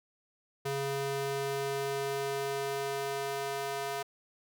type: tone with high-pass filter sweep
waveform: square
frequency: 138.59 Hz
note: C#3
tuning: in tune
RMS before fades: -34 dBFS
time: 0.65-4.03 s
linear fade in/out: 10 ms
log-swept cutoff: 280 to 580 Hz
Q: 1.4
effects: none